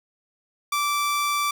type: tone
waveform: sawtooth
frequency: 1166 Hz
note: D6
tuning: 13 cents flat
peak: -18 dBFS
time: 0.72-1.51 s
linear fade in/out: 5 ms
effects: none